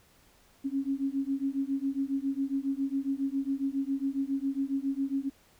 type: beating tone pair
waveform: sine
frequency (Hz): 270 / 277.3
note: C#4 / C#4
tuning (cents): -45 / +1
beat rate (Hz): 7.3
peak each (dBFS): -31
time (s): 0.64-5.3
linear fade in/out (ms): 20
effects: pink hiss -62 dBFS RMS until 5.59 s